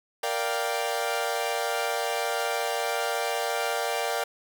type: chord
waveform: sawtooth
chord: G minor seventh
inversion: first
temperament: equal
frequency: 466.2 / 587.3 / 698.5 / 784 Hz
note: Bb4 / D5 / F5 / G5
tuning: 0 / 0 / 0 / 0 cents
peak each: -28 dBFS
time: 0.23-4.24 s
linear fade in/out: 5 ms
effects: none